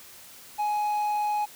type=tone; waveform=triangle; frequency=837 Hz; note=G#5; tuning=13 cents sharp; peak=-22 dBFS; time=0.58-1.46 s; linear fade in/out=20 ms; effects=white hiss -48 dBFS RMS until 1.55 s